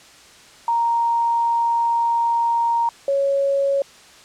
sine tone pair in turn, 932.3 / 554.3 Hz, A#5 / C#5, 0 / 0 cents, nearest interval major sixth, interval 900 cents, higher first, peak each -16 dBFS, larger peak neither, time 0.68-2.89 / 3.08-3.82 s, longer first, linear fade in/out 2 ms, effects white hiss -46 dBFS RMS until 4.24 s + low-pass 7000 Hz 12 dB/octave

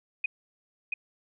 sine tone with echo, 2489 Hz, D#7, in tune, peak -24 dBFS, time 0.24-0.26 s, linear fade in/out 5 ms, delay 680 ms, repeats 1, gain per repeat -3 dB, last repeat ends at 0.94 s, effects none

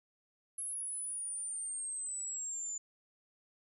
sine exponential sweep, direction down, 10850 to 7040 Hz, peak -37 dBFS, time 0.58-2.78 s, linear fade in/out 5 ms, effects none

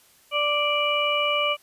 harmonic tone, 587.3 Hz, D5, in tune, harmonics 1 / 2 / 4 / 5, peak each -26 / -26 / -26 / -26 dBFS, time 0.31-1.57 s, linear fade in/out 50 ms, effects white hiss -57 dBFS RMS until 1.62 s + resampled to 32000 Hz

